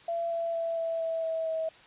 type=tone with pitch steps; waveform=sine; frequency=676 / 670.6 / 665.2 / 659.8 / 654.5 / 649.2 / 644 Hz; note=E5 / E5 / E5 / E5 / E5 / E5 / E5; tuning=+43 / +30 / +16 / +1 / -13 / -27 / -41 cents; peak=-28 dBFS; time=0.08-1.69 s; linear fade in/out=5 ms; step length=230 ms; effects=white hiss -54 dBFS RMS until 1.86 s + resampled to 8000 Hz